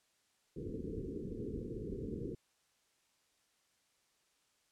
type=low-pass noise; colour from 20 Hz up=white; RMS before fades=-42 dBFS; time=0.56-2.35 s; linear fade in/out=5 ms; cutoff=470 Hz; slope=96 dB/octave; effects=white hiss -75 dBFS RMS until 4.71 s + low-pass 9000 Hz 12 dB/octave